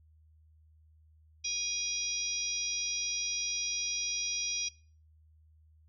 harmonic tone with a mistuned harmonic, 817 Hz, G#5, 29 cents flat, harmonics 3 / 4 / 5 / 6 / 7, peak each -39 / -41 / -44 / -40 / -34 dBFS, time 1.44-4.69 s, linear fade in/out 10 ms, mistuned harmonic 5, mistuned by -77 cents, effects noise-tail reverb RT60 0.4 s tail -21 dB re dry + added 78 Hz sine -59 dBFS peak until 5.88 s

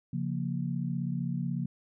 sine chord, Bb minor, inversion first, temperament equal, 138.59 / 174.61 / 233.1 Hz, Db3 / F3 / Bb3, 0 / 0 / 0 cents, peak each -33 / -33 / -36 dBFS, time 0.13-1.66 s, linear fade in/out 5 ms, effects none

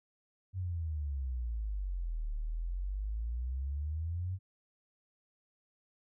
sine exponential two-way sweep, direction down then up, 95.8 to 36.71 to 95.8 Hz, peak -33 dBFS, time 0.53-4.39 s, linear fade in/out 50 ms, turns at 2.33 s, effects none

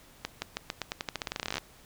accelerating click train, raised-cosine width 0.2 ms, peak -14 dBFS, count 23, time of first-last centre 0.25-1.582 s, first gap 170 ms, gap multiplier 0.88, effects pink hiss -56 dBFS RMS until 1.85 s

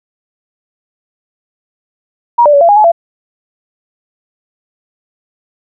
sine tone with pitch steps, 950 / 588 / 567 / 679 / 820 / 851 / 677 Hz, A#5 / D5 / C#5 / F5 / G#5 / G#5 / E5, +33 / +2 / +39 / -49 / -22 / +42 / +46 cents, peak -3 dBFS, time 2.38-2.919 s, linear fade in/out 10 ms, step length 77 ms, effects none

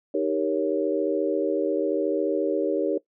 sine chord, Eb dominant seventh, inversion none, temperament equal, 311.1 / 392 / 466.2 / 554.4 Hz, Eb4 / G4 / Bb4 / Db5, 0 / 0 / 0 / 0 cents, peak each -27 dBFS, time 0.14-2.98 s, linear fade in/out 5 ms, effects noise-tail reverb RT60 0.1 s tail -19 dB re dry

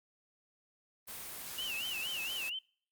white noise, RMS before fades -44 dBFS, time 1.07-2.5 s, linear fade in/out 20 ms
sine tone with vibrato, 2829 Hz, F7, 22 cents sharp, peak -36 dBFS, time 1.58-2.59 s, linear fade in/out 5 ms, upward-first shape sine, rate 4.3 Hz, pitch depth 160 cents each way
effects noise-tail reverb RT60 0.5 s tail -26 dB re dry + Opus 32 kbps

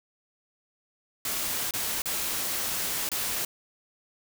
white noise with dropouts, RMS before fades -30 dBFS, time 1.25-3.45 s, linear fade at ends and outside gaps 2 ms, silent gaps 1.709-1.737 / 2.02-2.057 / 3.09-3.116 s, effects none

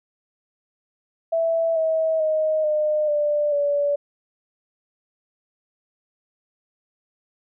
sine tone with pitch steps, 659.3 / 641.6 / 624.5 / 607.7 / 591.5 / 575.6 Hz, E5 / E5 / D#5 / D#5 / D5 / D5, 0 / -47 / +6 / -41 / +12 / -35 cents, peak -18 dBFS, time 1.32-3.96 s, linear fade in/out 10 ms, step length 440 ms, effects none

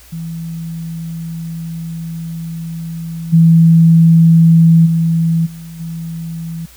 sine tone with level steps, 164.81 Hz, E3, in tune, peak -21 / -4 / -10 / -28 / -21 dBFS, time 0.12-6.66 s, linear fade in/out 10 ms, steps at 3.32 / 4.85 / 5.45 / 5.79 s, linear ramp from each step 20 ms, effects added 60 Hz sine -43 dBFS peak until 6.76 s + white hiss -43 dBFS RMS until 6.76 s

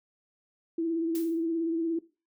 sine tone with vibrato, 330 Hz, E4, 2 cents sharp, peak -26 dBFS, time 0.78-1.99 s, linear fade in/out 5 ms, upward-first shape sine, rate 17 Hz, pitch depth 37 cents each way
blue noise with exponential decay, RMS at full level -38 dBFS, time 1.15-1.45 s, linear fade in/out 1 ms, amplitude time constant 64 ms
effects noise-tail reverb RT60 0.3 s tail -18 dB re dry

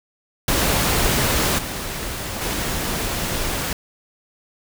pink noise with level steps, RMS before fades -19 / -28 / -24 dBFS, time 0.48-3.73 s, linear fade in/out 2 ms, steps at 1.58 / 2.41 s, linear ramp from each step 10 ms, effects none

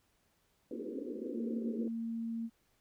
pink band-pass noise, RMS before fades -41 dBFS, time 0.71-1.88 s, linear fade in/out 2 ms, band 220 to 510 Hz, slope 96 dB/octave
sine tone with pitch glide, 231.2 to 228.7 Hz, A#3 to A#3, -14 to -33 cents, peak -35 dBFS, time 1.32-2.5 s, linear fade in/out 50 ms, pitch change -19 cents, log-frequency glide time 1.47-1.8 s
effects pink hiss -74 dBFS RMS until 2.8 s

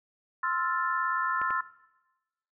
sine chord, F major seventh, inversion second, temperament equal, 1046.5 / 1318.5 / 1396.9 / 1760 Hz, C6 / E6 / F6 / A6, 0 / 0 / 0 / 0 cents, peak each -30 / -32 / -33 / -33 dBFS, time 0.43-1.61 s, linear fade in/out 5 ms
clicks, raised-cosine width 0.5 ms, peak -24 dBFS, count 2, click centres 1.416 / 1.506 s
effects noise-tail reverb RT60 1.0 s tail -18 dB re dry

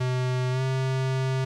square tone with pitch glide, 127 to 131.63 Hz, B2 to C3, +49 to +11 cents, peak -24 dBFS, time 0-1.45 s, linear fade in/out 10 ms, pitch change +62 cents, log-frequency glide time 0.51-0.62 s, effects low-pass 6000 Hz 12 dB/octave + 10-bit

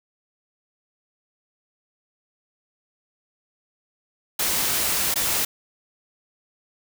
white noise with dropouts, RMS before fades -23 dBFS, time 4.39-5.45 s, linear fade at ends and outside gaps 5 ms, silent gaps 5.142-5.157 s, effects none

